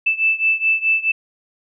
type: beating tone pair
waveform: sine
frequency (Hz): 2637 / 2641.7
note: E7 / E7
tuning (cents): 0 / +3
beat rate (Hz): 4.7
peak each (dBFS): -17 / -19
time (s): 0.06-1.12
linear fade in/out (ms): 10
effects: none